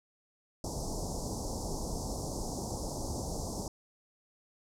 pink band-stop noise, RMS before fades -36 dBFS, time 0.64-3.68 s, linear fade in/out 2 ms, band 950 to 5000 Hz, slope 48 dB/octave, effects low-pass 8000 Hz 12 dB/octave

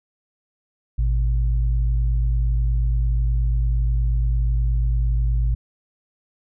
sine tone pair together, 55 / 123.47 Hz, A1 / B2, 0 / 0 cents, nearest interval octave + major second, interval 1400 cents, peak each -17 / -26 dBFS, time 0.98-5.55 s, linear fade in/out 10 ms, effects none

